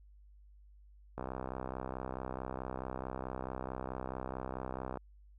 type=click train; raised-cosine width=1 ms; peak=-25 dBFS; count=246; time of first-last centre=1.18-4.973 s; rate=64.6 Hz; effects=added 50 Hz sine -56 dBFS peak until 5.38 s